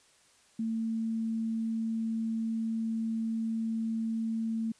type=tone; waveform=sine; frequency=224.7 Hz; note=A3; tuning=37 cents sharp; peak=-29 dBFS; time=0.59-4.72 s; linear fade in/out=5 ms; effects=white hiss -63 dBFS RMS until 4.79 s + resampled to 22050 Hz